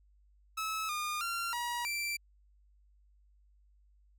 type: tone with pitch steps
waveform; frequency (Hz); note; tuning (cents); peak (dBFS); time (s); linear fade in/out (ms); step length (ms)
sawtooth; 1297 / 1215 / 1377 / 958 / 2345; E6 / D#6 / F6 / A#5 / D7; -28 / -42 / -25 / +47 / -3; -30; 0.57-2.17; 10; 320
effects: added 50 Hz sine -62 dBFS peak until 4.18 s